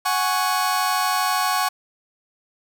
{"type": "chord", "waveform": "sawtooth", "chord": "F# suspended second", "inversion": "none", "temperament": "just", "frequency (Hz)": [740, 832.5, 1110], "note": ["F#5", "G#5", "C#6"], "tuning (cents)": [0, 4, 2], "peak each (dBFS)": [-20, -21, -18], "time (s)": [0.05, 1.69], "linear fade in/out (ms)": 10, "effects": []}